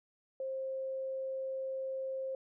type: tone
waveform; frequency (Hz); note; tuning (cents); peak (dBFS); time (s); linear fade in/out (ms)
sine; 530; C5; +22; -35; 0.4-2.35; 2
effects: none